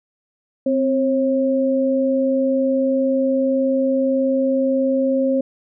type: tone pair together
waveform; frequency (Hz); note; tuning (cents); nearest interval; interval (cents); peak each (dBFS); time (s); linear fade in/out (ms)
sine; 261.6 / 539.8; C4 / C#5; 0 / -46; octave + minor second; 1254; -18; 0.66-5.41; 5
effects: none